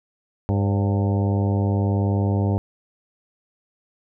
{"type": "harmonic tone with a mistuned harmonic", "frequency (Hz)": 100, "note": "G2", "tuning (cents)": 35, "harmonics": [1, 2, 3, 4, 5, 6, 7, 8, 9], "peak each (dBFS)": [-19, -25, -29, -31, -33, -35, -36, -37, -38], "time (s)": [0.49, 2.58], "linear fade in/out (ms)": 0, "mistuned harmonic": 6, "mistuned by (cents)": -55, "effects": []}